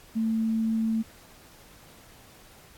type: tone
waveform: sine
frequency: 223.2 Hz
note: A3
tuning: 25 cents sharp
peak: -23 dBFS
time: 0.15-1.03 s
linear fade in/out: 20 ms
effects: pink hiss -53 dBFS RMS until 2.77 s + AAC 64 kbps